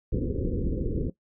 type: low-pass noise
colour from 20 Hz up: pink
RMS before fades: -28 dBFS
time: 0.12-1.1 s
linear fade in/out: 5 ms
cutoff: 510 Hz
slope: 96 dB/octave
effects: noise-tail reverb RT60 0.1 s tail -17 dB re dry